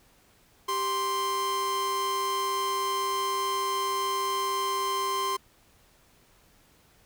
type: tone pair together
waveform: 45% pulse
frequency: 392 / 1046.5 Hz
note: G4 / C6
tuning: 0 / 0 cents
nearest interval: octave + perfect fourth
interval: 1700 cents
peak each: -34 / -27 dBFS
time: 0.68-5.37 s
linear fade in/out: 10 ms
effects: pink hiss -61 dBFS RMS until 7.05 s